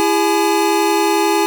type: tone cluster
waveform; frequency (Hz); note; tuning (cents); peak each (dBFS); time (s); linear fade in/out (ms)
square; 333.9 / 404.9 / 846; E4 / G#4 / G#5; +22 / -44 / +32; -18; 0-1.46; 0
effects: none